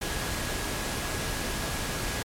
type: tone in noise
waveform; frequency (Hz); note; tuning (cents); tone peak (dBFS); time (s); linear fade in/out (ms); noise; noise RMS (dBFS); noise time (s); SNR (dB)
sine; 1661.2; G#6; 0; -42; 0.01-2.23; 10; pink; -31; 0.01-2.23; -14
effects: low-pass 12000 Hz 12 dB/octave + MP3 96 kbps